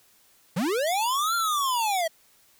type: linear two-way sweep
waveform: square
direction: up then down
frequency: 150.3 to 1400 to 632 Hz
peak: -24 dBFS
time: 0.56-2.08 s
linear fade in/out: 10 ms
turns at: 1.35 s
type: tone with vibrato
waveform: 15% pulse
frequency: 3442 Hz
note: A7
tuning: 39 cents flat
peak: -27 dBFS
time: 0.87-2.01 s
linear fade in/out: 0 ms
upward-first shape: square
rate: 19 Hz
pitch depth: 10 cents each way
effects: white hiss -60 dBFS RMS until 2.59 s